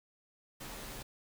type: noise with comb filter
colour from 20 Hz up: pink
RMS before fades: -45 dBFS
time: 0.6-1.03 s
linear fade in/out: 10 ms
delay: 12 ms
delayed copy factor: -0.9
effects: none